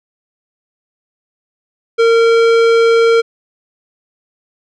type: tone with tanh clipping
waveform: sine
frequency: 459.3 Hz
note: A#4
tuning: 26 cents flat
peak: -9 dBFS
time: 1.98-3.22 s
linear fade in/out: 20 ms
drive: 17 dB
effects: none